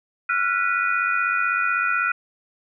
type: tone cluster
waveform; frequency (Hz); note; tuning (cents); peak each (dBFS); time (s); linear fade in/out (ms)
sine; 1363 / 1459 / 1960 / 2462; F6 / F#6 / B6 / D#7; -43 / -25 / -14 / -19; -23 / -23 / -31 / -26; 0.29-2.12; 5
effects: none